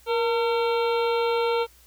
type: harmonic tone with a mistuned harmonic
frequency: 454.5 Hz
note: A#4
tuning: 44 cents flat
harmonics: 1 / 2 / 3 / 5 / 6 / 7 / 8 / 9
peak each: -22 / -28 / -32 / -36 / -38 / -39 / -40 / -41 dBFS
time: 0.06-1.67 s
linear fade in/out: 50 ms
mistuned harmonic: 1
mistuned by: +57 cents
effects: added 60 Hz sine -56 dBFS peak until 1.86 s + white hiss -56 dBFS RMS until 1.86 s